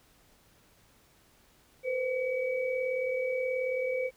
sine tone cluster, 475.4 / 514 / 2276 Hz, A#4 / C5 / C#7, +34 / -31 / +45 cents, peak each -38 / -29 / -37 dBFS, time 1.83-4.11 s, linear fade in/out 50 ms, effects pink hiss -63 dBFS RMS until 4.16 s

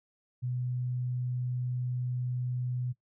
sine tone, 124.7 Hz, B2, 17 cents sharp, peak -30 dBFS, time 0.42-2.93 s, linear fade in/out 20 ms, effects noise-tail reverb RT60 0.1 s tail -17 dB re dry

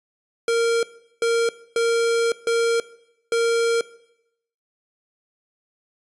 square tone bursts at uneven times, 463.4 Hz, A#4, 10 cents flat, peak -18 dBFS, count 5, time 0.48-0.83 / 1.22-1.49 / 1.76-2.32 / 2.47-2.8 / 3.32-3.81 s, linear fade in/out 2 ms, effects noise-tail reverb RT60 0.8 s tail -19 dB re dry + resampled to 24000 Hz

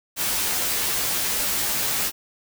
white noise with comb filter, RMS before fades -24 dBFS, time 0.16-2.12 s, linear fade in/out 50 ms, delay 13 ms, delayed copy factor -0.75, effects none

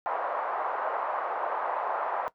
white band-pass noise, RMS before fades -31 dBFS, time 0.06-2.28 s, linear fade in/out 0 ms, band 590 to 1100 Hz, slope 24 dB/octave, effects noise-tail reverb RT60 0.1 s tail -17 dB re dry

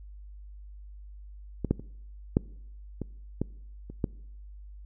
clicks, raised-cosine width 3 ms, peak -16 / -10 / -28 / -8 / -19 / -14 / -28 / -13 dBFS, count 8, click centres 1.647 / 1.71 / 1.796 / 2.369 / 3.017 / 3.416 / 3.9 / 4.042 s, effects noise-tail reverb RT60 0.8 s tail -24 dB re dry + added 50 Hz sine -43 dBFS peak until 4.85 s

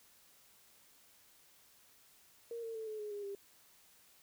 sine tone with pitch steps, 466.2 / 454.2 / 442.6 / 431.2 / 420.2 / 409.4 / 398.9 Hz, A#4 / A#4 / A4 / A4 / G#4 / G#4 / G4, 0 / -45 / +10 / -35 / +20 / -25 / +30 cents, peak -40 dBFS, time 2.51-3.35 s, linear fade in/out 2 ms, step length 120 ms, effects white hiss -65 dBFS RMS until 4.22 s

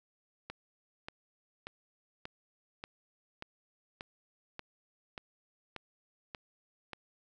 click train, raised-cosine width 0.3 ms, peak -25 dBFS, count 12, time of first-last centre 0.5-6.933 s, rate 1.71 Hz, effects none

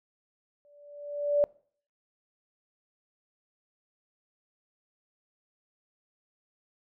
sine tone with exponential growth, 581 Hz, D5, 19 cents flat, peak -18 dBFS, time 0.65-1.44 s, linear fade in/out 0 ms, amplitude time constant 170 ms, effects noise-tail reverb RT60 0.5 s tail -24 dB re dry

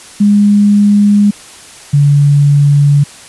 sine tone pair in turn, 205.1 / 143.61 Hz, G#3 / D3, -21 / -38 cents, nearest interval tritone, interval 617 cents, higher first, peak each -4 dBFS, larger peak neither, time 0.2-1.31 / 1.93-3.04 s, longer neither, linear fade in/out 10 ms, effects white hiss -34 dBFS RMS until 3.28 s + resampled to 24000 Hz

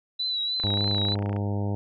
sine tone with vibrato, 3951 Hz, B7, in tune, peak -25 dBFS, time 0.19-1.15 s, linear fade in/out 10 ms, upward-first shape triangle, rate 3.3 Hz, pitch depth 53 cents each way
click train, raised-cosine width 0.5 ms, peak -23 dBFS, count 23, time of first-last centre 0.6-1.364 s, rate 28.8 Hz
harmonic tone, 101.5 Hz, G#2, 39 cents flat, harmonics 1 / 2 / 3 / 4 / 5 / 6 / 7 / 8 / 9, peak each -26 / -32 / -36 / -38 / -40 / -42 / -43 / -44 / -45 dBFS, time 0.64-1.75 s, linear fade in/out 0 ms
effects none

